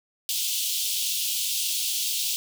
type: high-pass noise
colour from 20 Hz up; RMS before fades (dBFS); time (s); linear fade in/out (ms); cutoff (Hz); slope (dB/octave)
pink; -27; 0.29-2.36; 0; 2900; 48
effects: none